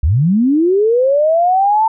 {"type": "linear sweep", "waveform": "sine", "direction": "up", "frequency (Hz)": [61.74, 901], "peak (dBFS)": -9, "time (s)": [0.03, 1.88], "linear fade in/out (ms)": 5, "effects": []}